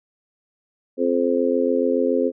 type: harmonic tone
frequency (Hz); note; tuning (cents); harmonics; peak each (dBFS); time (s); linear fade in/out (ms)
87.1; F2; -4; 3 / 4 / 5 / 6; -22 / -25 / -22 / -22; 0.97-2.32; 50
effects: none